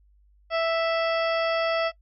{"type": "harmonic tone", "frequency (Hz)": 659.3, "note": "E5", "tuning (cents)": 0, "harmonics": [1, 2, 3, 4, 5, 7, 8], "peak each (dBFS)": [-23, -29, -33, -35, -37, -40, -41], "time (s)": [0.5, 1.92], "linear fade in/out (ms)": 50, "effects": ["noise-tail reverb RT60 0.1 s tail -22 dB re dry", "added 50 Hz sine -56 dBFS peak until 2.01 s"]}